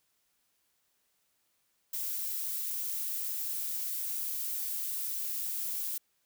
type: noise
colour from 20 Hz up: violet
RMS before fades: -35 dBFS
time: 1.93-5.98 s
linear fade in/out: 5 ms
effects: white hiss -75 dBFS RMS until 6.25 s